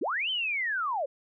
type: linear two-way sweep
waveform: sine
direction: up then down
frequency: 207.7 to 3136 to 509 Hz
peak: -27 dBFS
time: 0.01-1.06 s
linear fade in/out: 10 ms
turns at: 0.3 s
effects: none